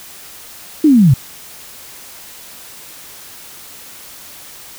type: linear sweep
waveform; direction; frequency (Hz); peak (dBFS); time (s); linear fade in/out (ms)
sine; down; 321.4 to 116.54; -5; 0.84-1.14; 5
effects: white hiss -36 dBFS RMS until 4.78 s